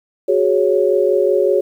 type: chord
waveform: sine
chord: F# suspended second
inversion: none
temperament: equal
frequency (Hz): 370 / 415.3 / 554.4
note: F#4 / G#4 / C#5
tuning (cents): 0 / 0 / 0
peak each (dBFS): -16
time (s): 0.28-1.61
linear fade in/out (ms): 10
effects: 8-bit